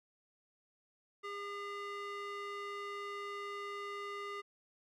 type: tone with band-pass filter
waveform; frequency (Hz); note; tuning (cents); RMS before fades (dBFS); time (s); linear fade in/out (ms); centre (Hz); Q
square; 405.2; G#4; -43; -43; 1.23-4.42; 20; 1500; 1.1
effects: none